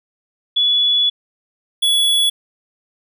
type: tone pair in turn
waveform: sine / square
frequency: 3415 / 3391 Hz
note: G#7 / G#7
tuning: +48 / +35 cents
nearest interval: unison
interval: 13 cents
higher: first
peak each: -12 / -13 dBFS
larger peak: first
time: 0.56-1.1 / 1.82-2.3 s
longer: first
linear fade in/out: 10 ms
effects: none